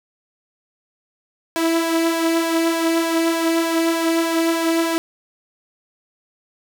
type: tone with flanger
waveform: sawtooth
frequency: 330 Hz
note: E4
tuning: 2 cents sharp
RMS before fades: -19 dBFS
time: 1.56-4.98 s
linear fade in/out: 0 ms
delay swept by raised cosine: 1.8 to 3.5 ms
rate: 3.3 Hz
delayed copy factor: +0.5
effects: none